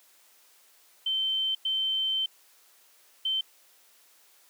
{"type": "tone bursts at uneven times", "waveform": "sine", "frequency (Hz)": 3097, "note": "G7", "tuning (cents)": -22, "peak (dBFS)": -25, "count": 3, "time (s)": [[1.06, 1.55], [1.65, 2.26], [3.25, 3.41]], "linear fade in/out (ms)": 5, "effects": ["white hiss -60 dBFS RMS until 4.49 s", "high-pass 400 Hz 12 dB/octave"]}